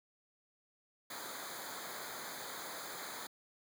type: noise with comb filter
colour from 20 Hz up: pink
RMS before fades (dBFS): -45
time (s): 1.1-3.27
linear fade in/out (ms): 5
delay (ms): 0.36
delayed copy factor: -0.9
effects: high-pass 150 Hz 12 dB/octave